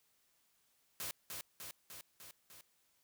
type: noise with echo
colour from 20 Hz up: white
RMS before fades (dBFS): -42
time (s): 1-1.11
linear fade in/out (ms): 0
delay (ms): 300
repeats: 5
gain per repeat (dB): -3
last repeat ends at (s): 2.61
effects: white hiss -75 dBFS RMS until 3.03 s

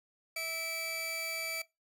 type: tone pair together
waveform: sawtooth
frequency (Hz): 652.5 / 2314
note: E5 / D7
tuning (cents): -18 / -26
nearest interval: octave + minor seventh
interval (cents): 2192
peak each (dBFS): -39 / -32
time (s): 0.36-1.62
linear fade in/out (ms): 5
effects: noise-tail reverb RT60 0.2 s tail -19 dB re dry

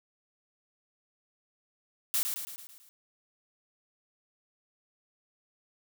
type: noise with echo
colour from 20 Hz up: blue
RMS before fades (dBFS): -28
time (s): 2.14-2.23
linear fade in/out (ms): 0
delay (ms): 110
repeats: 6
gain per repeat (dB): -5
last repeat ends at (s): 2.89
effects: none

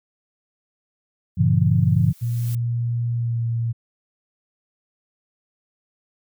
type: noise with exponential growth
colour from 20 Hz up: blue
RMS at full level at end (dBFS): -37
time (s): 1.35-2.55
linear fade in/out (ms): 1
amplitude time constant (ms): 260
type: chord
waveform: sine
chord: G diminished seventh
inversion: none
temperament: just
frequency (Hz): 98 / 117.6 / 141.12 / 169.34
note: G2 / Bb2 / Db3 / Fb3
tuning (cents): 0 / +16 / +31 / +47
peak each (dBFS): -20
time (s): 1.37-2.13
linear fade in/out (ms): 20
type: tone with pitch glide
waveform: sine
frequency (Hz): 118.5 to 116.2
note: A#2 to A#2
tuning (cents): +29 to -5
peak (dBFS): -20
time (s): 2.21-3.73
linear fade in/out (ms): 20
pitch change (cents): -34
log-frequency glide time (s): 3.14-3.43
effects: none

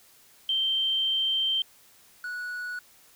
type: tone pair in turn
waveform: sine / triangle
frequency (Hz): 3133 / 1469.2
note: G7 / F#6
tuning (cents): -2 / -13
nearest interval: octave + minor second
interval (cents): 1311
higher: first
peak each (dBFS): -23 / -30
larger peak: first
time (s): 0.49-1.62 / 2.24-2.79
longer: first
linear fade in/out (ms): 2
effects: white hiss -57 dBFS RMS until 3.15 s

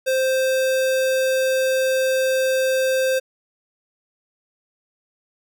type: tone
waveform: square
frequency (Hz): 523.3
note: C5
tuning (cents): 0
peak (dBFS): -18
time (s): 0.06-3.2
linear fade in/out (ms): 20
effects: none

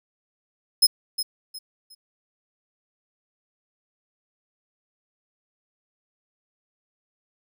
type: tone with echo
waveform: sawtooth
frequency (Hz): 5130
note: E8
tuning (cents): -48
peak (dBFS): -10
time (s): 0.82-0.87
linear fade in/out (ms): 10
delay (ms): 360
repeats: 3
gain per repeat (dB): -11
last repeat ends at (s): 1.95
effects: none

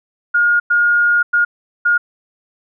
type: tone bursts at uneven times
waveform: sine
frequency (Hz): 1426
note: F6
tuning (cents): +36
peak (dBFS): -10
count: 4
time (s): 0.34-0.6 / 0.7-1.23 / 1.33-1.45 / 1.85-1.98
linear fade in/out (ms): 10
effects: none

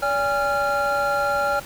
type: tone cluster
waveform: triangle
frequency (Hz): 573 / 818 / 1383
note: D5 / G#5 / F6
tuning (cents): -43 / -26 / -17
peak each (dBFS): -22 / -23 / -21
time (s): 0.02-1.6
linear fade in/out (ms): 10
effects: pink hiss -39 dBFS RMS until 1.65 s

